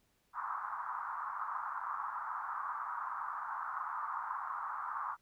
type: band-pass noise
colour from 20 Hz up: white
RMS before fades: -40 dBFS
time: 0.33-5.17 s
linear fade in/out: 50 ms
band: 930 to 1300 Hz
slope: 48 dB/octave
effects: pink hiss -75 dBFS RMS until 5.21 s